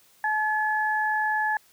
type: tone pair together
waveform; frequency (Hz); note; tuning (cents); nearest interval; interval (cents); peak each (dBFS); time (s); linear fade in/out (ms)
sine; 859 / 1710; A5 / A6; -42 / -50; octave; 1192; -25; 0.24-1.57; 2
effects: white hiss -59 dBFS RMS until 1.72 s